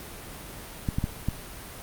clicks, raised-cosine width 5 ms, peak -13 dBFS, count 4, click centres 0.888 / 0.985 / 1.041 / 1.286 s, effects pink hiss -41 dBFS RMS until 1.82 s + Opus 32 kbps

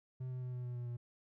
triangle tone with pitch steps, 128.4 / 127 / 125.61 / 124.24 / 122.89 / 121.54 / 120.22 Hz, C3 / B2 / B2 / B2 / B2 / B2 / B2, -32 / +49 / +30 / +11 / -8 / -27 / -46 cents, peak -37 dBFS, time 0.2-0.97 s, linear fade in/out 10 ms, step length 110 ms, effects none

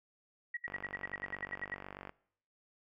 sine tone bursts, 1916 Hz, A#6, 47 cents sharp, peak -35 dBFS, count 13, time 0.54-1.746 s, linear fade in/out 5 ms, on 30 ms, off 68 ms
click train, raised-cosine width 0.5 ms, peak -29 dBFS, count 69, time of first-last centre 0.68-2.094 s, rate 48.1 Hz
effects noise-tail reverb RT60 0.7 s tail -23 dB re dry

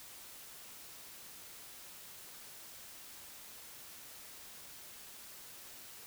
silence, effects white hiss -52 dBFS RMS until 6.06 s

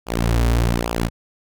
sawtooth tone with flanger, 58.1 Hz, A#1, 5 cents flat, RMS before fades -19 dBFS, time 0.06-1.1 s, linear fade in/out 50 ms, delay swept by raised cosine 0.49 to 5.99 ms, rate 1.2 Hz, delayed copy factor -0.8, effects none

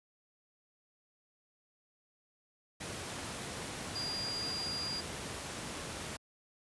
sine tone in noise, 4815 Hz, D8, 42 cents sharp, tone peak -36 dBFS, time 3.95-5.01 s, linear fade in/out 10 ms, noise pink, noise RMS -41 dBFS, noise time 2.8-6.17 s, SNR +2 dB, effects high-pass 80 Hz 12 dB/octave + resampled to 24000 Hz

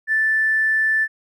triangle tone with tanh clipping, 1760 Hz, A6, in tune, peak -15 dBFS, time 0.07-1.08 s, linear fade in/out 50 ms, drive 2 dB, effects none

